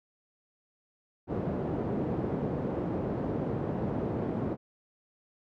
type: band-pass noise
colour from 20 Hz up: pink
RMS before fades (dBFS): -32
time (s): 1.27-4.57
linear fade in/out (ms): 50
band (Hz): 140 to 490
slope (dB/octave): 12
effects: none